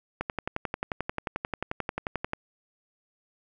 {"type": "click train", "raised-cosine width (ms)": 0.5, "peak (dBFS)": -14, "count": 25, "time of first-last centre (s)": [0.21, 2.334], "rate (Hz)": 11.3, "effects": []}